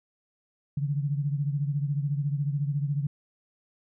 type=beating tone pair; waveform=sine; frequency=141.4 / 155.4 Hz; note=C#3 / D#3; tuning=+35 / -2 cents; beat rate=14 Hz; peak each=-26 / -32 dBFS; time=0.77-3.07 s; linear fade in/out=5 ms; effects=none